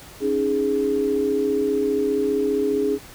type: tone cluster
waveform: sine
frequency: 275.6 / 310.6 / 415.3 Hz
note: C#4 / D#4 / G#4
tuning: -10 / -3 / 0 cents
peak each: -25 / -27 / -20 dBFS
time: 0.2-2.99 s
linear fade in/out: 50 ms
effects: pink hiss -43 dBFS RMS until 3.14 s